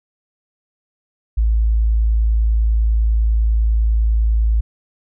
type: tone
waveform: sine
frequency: 55 Hz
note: A1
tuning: in tune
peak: -12 dBFS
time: 1.37-4.61 s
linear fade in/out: 10 ms
effects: none